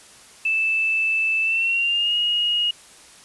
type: tone with pitch glide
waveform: sine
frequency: 2637 to 2876 Hz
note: E7 to F#7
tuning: 0 to -50 cents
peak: -18 dBFS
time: 0.45-2.71 s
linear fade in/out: 5 ms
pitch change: +150 cents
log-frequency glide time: 1.42-2.16 s
effects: white hiss -47 dBFS RMS until 3.24 s + resampled to 24000 Hz